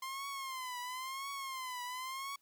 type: tone with vibrato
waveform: sawtooth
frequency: 1046.5 Hz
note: C6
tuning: in tune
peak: -36 dBFS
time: 0.02-2.36 s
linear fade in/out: 5 ms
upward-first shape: triangle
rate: 0.97 Hz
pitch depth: 120 cents each way
effects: white hiss -75 dBFS RMS until 2.41 s